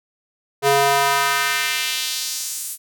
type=tone with high-pass filter sweep; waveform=square; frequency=139.6 Hz; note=C#3; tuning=13 cents sharp; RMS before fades=-20 dBFS; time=0.62-2.78 s; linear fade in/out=50 ms; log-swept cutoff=460 to 10000 Hz; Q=1.4; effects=none